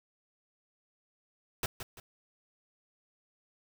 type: noise with echo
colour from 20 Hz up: pink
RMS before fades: -32 dBFS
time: 1.63-1.66 s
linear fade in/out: 2 ms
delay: 170 ms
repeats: 2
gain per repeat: -9 dB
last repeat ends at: 2 s
effects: none